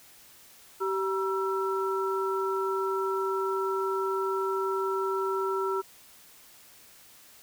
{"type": "tone cluster", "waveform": "sine", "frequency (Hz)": [385.9, 955, 1337], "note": ["G4", "A#5", "E6"], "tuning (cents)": [-27, 42, 24], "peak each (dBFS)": [-28, -34, -32], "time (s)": [0.8, 5.82], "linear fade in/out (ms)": 20, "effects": ["white hiss -54 dBFS RMS until 7.42 s"]}